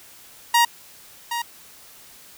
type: tone with echo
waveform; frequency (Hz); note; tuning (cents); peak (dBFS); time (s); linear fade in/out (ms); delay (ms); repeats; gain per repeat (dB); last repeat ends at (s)
sawtooth; 943; A#5; +20; -10; 0.54-0.65; 5; 770; 1; -10; 1.42
effects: white hiss -47 dBFS RMS until 2.37 s